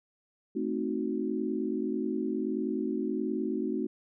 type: chord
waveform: sine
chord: A diminished seventh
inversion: none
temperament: equal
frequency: 220 / 261.6 / 311.1 / 370 Hz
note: A3 / C4 / Eb4 / Gb4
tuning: 0 / 0 / 0 / 0 cents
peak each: -34 dBFS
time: 0.55-3.87 s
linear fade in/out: 10 ms
effects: none